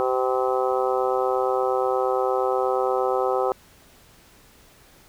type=harmonic tone; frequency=128.5 Hz; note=C3; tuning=31 cents flat; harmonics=3 / 4 / 5 / 6 / 7 / 8 / 9 / 10; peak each=-25 / -24 / -36 / -26 / -37 / -32 / -36 / -31 dBFS; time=0-3.52 s; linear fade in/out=0 ms; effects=pink hiss -53 dBFS RMS until 5.08 s